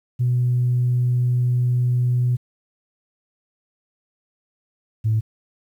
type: tone pair in turn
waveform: sine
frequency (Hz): 123.47 / 110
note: B2 / A2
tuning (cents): 0 / 0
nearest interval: major second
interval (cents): 200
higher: first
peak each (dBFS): -15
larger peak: neither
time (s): 0.19-2.37 / 5.04-5.21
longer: first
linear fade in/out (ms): 20
effects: tanh soft clip ceiling -12 dBFS + 9-bit